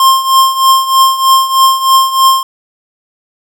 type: tone with tremolo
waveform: square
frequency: 1061 Hz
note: C6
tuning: 24 cents sharp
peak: -3 dBFS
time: 0-2.43 s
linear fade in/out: 2 ms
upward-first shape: triangle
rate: 3.2 Hz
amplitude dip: 80%
effects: 7-bit